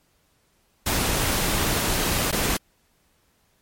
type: noise with dropouts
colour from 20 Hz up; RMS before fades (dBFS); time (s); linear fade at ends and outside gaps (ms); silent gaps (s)
pink; -23; 0.86-2.57; 5; 2.313-2.325
effects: pink hiss -65 dBFS RMS until 3.61 s + MP3 64 kbps